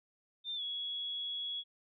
sine tone with pitch glide, 3593 to 3352 Hz, A7 to G#7, +36 to +15 cents, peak -36 dBFS, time 0.44-1.64 s, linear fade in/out 50 ms, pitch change -121 cents, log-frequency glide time 0.55-0.62 s, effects none

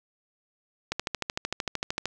click train, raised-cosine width 0.2 ms, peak -11 dBFS, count 16, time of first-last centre 0.92-2.056 s, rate 13.2 Hz, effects none

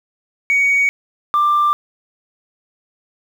sine tone pair in turn, 2244 / 1184.9 Hz, C#7 / D6, +21 / +15 cents, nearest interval major seventh, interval 1106 cents, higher first, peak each -10 dBFS, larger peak neither, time 0.5-0.89 / 1.34-1.73 s, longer neither, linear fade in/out 0 ms, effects tanh soft clip ceiling -9 dBFS + 7-bit

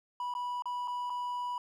triangle tone with dropouts, 981 Hz, B5, 12 cents flat, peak -31 dBFS, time 0.2-1.58 s, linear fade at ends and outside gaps 2 ms, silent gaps 0.339-0.35 / 0.622-0.656 / 0.876-0.88 / 1.098-1.102 s, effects none

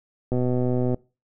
click train, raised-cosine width 2 ms, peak -12 dBFS, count 79, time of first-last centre 0.32-0.944 s, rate 125 Hz, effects noise-tail reverb RT60 0.3 s tail -23 dB re dry

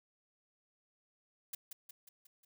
blue noise with echo, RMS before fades -41 dBFS, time 1.53-1.55 s, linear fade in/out 5 ms, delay 180 ms, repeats 5, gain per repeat -5 dB, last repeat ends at 2.45 s, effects none

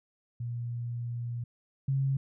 sine tone pair in turn, 119.2 / 135.64 Hz, A#2 / C#3, +39 / -37 cents, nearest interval major second, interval 224 cents, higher second, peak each -32 / -25 dBFS, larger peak second, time 0.4-1.44 / 1.88-2.17 s, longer first, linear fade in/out 5 ms, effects none

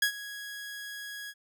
sawtooth tone with ADSR envelope, 1661.2 Hz, G#6, in tune, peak -18 dBFS, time 0.02-1.34 s, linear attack 5 ms, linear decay 88 ms, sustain -17 dB, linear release 50 ms, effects none

